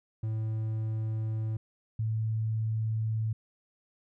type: tone pair in turn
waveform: triangle / sine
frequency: 110 / 110.43 Hz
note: A2 / A2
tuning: 0 / +7 cents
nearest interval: unison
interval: 7 cents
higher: second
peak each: -27 dBFS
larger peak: neither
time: 0.23-1.57 / 1.99-3.33 s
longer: neither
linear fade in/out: 5 ms
effects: none